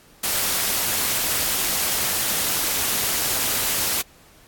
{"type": "noise with amplitude modulation", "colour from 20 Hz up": "white", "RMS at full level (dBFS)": -20, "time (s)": [0.23, 4.02], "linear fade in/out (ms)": 10, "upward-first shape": "sine", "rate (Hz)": 286, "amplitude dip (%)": 50, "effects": ["pink hiss -52 dBFS RMS until 4.47 s", "AAC 64 kbps"]}